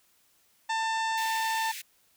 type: harmonic tone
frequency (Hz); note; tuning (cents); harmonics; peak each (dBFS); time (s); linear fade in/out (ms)
893; A5; +25; 1 / 2 / 3 / 4 / 5 / 6 / 7 / 8 / 9; -28 / -33 / -40 / -40 / -44 / -46 / -49 / -49 / -48; 0.69-1.72; 10
type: high-pass noise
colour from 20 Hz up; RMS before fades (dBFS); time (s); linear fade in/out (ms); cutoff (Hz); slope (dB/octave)
pink; -40; 1.17-1.82; 10; 1800; 48
effects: white hiss -66 dBFS RMS until 2.16 s